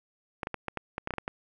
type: clicks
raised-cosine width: 0.5 ms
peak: -17 dBFS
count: 11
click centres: 0.432 / 0.471 / 0.543 / 0.683 / 0.773 / 0.981 / 1.074 / 1.107 / 1.138 / 1.183 / 1.279 s
effects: none